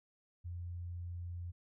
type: tone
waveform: sine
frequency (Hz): 87.31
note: F2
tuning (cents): 0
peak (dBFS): -40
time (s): 0.44-1.52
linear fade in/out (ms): 20
effects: none